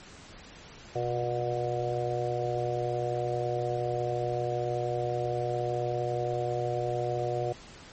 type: harmonic tone with a mistuned harmonic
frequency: 120.7 Hz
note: B2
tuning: 39 cents flat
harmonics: 1 / 3 / 4 / 5 / 6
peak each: -34 / -34 / -34 / -34 / -34 dBFS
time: 0.95-7.53 s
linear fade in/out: 10 ms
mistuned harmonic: 1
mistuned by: +52 cents
effects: pink hiss -49 dBFS RMS until 7.92 s + MP3 32 kbps